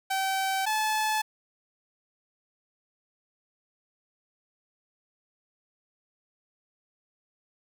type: tone pair in turn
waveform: sawtooth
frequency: 770 / 864.3 Hz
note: G5 / A5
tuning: -31 / -31 cents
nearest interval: major second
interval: 200 cents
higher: second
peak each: -22 / -21 dBFS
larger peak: second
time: 0.1-0.66 / 0.66-1.22 s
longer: neither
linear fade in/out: 10 ms
effects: none